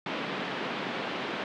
pink band-pass noise, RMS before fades -34 dBFS, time 0.06-1.44 s, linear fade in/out 2 ms, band 180 to 3500 Hz, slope 24 dB/octave, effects none

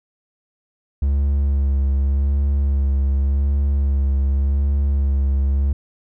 triangle tone with vibrato, 69.3 Hz, C#2, in tune, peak -13 dBFS, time 1.02-5.73 s, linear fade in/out 5 ms, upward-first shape sine, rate 0.87 Hz, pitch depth 26 cents each way, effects none

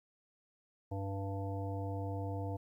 harmonic tone, 98 Hz, G2, in tune, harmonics 1 / 3 / 5 / 7 / 9, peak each -37 / -44 / -45 / -46 / -49 dBFS, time 0.91-2.57 s, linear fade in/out 10 ms, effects 12-bit

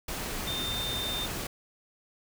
sine tone in noise, 3613 Hz, A7, 45 cents sharp, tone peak -32 dBFS, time 0.47-1.26 s, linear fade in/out 5 ms, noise pink, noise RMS -35 dBFS, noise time 0.08-1.47 s, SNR 0 dB, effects none

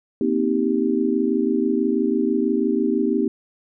sine chord, C minor seventh, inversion third, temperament just, 235.5 / 261.6 / 314 / 392.4 Hz, Bb3 / C4 / Eb4 / G4, +18 / 0 / +16 / +2 cents, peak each -23 dBFS, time 0.21-3.28 s, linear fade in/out 2 ms, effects none

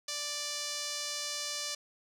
sawtooth tone with band-pass filter, 587.3 Hz, D5, in tune, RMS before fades -37 dBFS, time 0.08-1.75 s, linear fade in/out 5 ms, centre 5500 Hz, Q 1.9, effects none

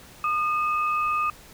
sine tone pair together, 1217 / 2573 Hz, D#6 / E7, -39 / -43 cents, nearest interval octave + minor second, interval 1296 cents, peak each -22 / -31 dBFS, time 0.24-1.3 s, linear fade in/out 2 ms, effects pink hiss -48 dBFS RMS until 1.53 s

